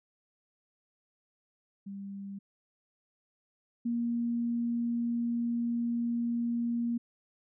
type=tone pair in turn; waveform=sine; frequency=198.1 / 235.8 Hz; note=G3 / A#3; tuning=+18 / +20 cents; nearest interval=minor third; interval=302 cents; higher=second; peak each=-38 / -28 dBFS; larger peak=second; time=1.86-2.39 / 3.85-6.98 s; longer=second; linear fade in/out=10 ms; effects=none